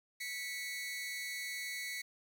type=tone pair together; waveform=sawtooth; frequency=1970 / 2211 Hz; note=B6 / C#7; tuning=-5 / -5 cents; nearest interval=major second; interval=200 cents; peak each=-39 / -38 dBFS; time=0.2-2.02 s; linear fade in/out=10 ms; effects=10-bit